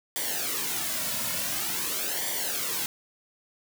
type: noise with flanger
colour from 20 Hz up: white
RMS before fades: -30 dBFS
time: 0.16-2.86 s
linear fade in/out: 0 ms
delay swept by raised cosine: 0.75 to 2.55 ms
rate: 0.47 Hz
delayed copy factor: -0.7
effects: none